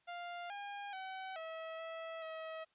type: tone with pitch steps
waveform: sawtooth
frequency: 699 / 810 / 759 / 647 / 653 / 641 Hz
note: F5 / G#5 / F#5 / E5 / E5 / E5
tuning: +1 / -43 / +44 / -32 / -17 / -49 cents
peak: -39 dBFS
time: 0.07-2.65 s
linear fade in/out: 20 ms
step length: 430 ms
effects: white hiss -75 dBFS RMS until 2.74 s + resampled to 8000 Hz